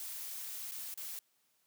blue noise with dropouts, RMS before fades -43 dBFS, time 0-1.19 s, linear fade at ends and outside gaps 1 ms, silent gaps 0.713-0.719 / 0.941-0.975 s, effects white hiss -75 dBFS RMS until 1.66 s + high-pass 100 Hz 12 dB/octave

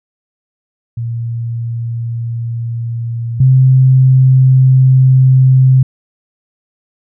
sine tone pair in turn, 116.7 / 130.5 Hz, A#2 / C3, +2 / -4 cents, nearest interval major second, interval 194 cents, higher second, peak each -16 / -4 dBFS, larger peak second, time 0.97-3.4 / 3.4-5.83 s, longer neither, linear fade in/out 5 ms, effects none

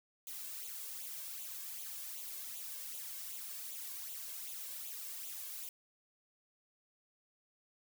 blue noise with flanger, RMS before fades -45 dBFS, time 0.27-5.69 s, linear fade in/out 2 ms, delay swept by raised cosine 0.28 to 1.88 ms, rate 2.6 Hz, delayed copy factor +0.65, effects none

